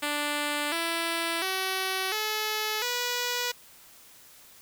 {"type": "tone with pitch steps", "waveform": "5% pulse", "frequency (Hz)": [293.7, 333.5, 378.7, 430, 488.3], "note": ["D4", "E4", "F#4", "A4", "B4"], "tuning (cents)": [0, 20, 40, -40, -20], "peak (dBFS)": -16, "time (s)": [0.02, 3.52], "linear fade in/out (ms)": 10, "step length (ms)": 700, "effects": ["white hiss -53 dBFS RMS until 4.61 s"]}